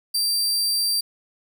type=tone; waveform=sawtooth; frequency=4699 Hz; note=D8; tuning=in tune; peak=-17 dBFS; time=0.14-1.01 s; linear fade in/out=10 ms; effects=none